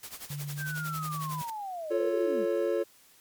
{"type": "noise with tremolo", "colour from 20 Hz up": "white", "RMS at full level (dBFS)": -40, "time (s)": [0.03, 1.5], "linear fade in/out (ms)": 2, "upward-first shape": "sine", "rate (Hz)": 11, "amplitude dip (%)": 80}
{"type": "tone with pitch glide", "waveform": "sine", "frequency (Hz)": [144.7, 155.09], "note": ["D3", "D#3"], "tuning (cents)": [-25, -5], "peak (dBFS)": -34, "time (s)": [0.3, 1.42], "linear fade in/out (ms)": 5, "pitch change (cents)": 120, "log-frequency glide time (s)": [0.55, 0.81]}
{"type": "linear sweep", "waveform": "sine", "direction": "down", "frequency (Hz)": [1608, 176], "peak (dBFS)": -34, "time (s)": [0.57, 2.46], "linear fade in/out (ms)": 50}
{"type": "chord", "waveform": "triangle", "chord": "F augmented", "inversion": "none", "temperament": "equal", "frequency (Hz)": [349.2, 440, 554.4], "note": ["F4", "A4", "C#5"], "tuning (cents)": [0, 0, 0], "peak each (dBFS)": -28, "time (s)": [1.9, 2.84], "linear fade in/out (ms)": 20}
{"effects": ["white hiss -59 dBFS RMS until 3.2 s", "MP3 96 kbps"]}